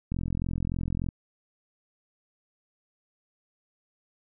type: click train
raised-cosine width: 5 ms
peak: -18 dBFS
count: 43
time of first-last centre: 0.12-1.088 s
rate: 43.4 Hz
effects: none